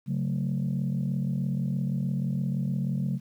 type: chord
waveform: sine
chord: F# minor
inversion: second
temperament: just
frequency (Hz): 138.75 / 185 / 222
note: C#3 / F#3 / A3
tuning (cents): +2 / 0 / +16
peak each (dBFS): -27 / -29 / -32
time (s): 0.06-3.2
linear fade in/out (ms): 50
effects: tanh soft clip ceiling -20 dBFS + 10-bit